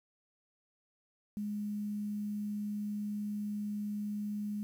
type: tone with quantisation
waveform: sine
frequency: 207.7 Hz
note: G#3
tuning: in tune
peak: -34 dBFS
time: 1.37-4.63 s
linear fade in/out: 0 ms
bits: 10
effects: none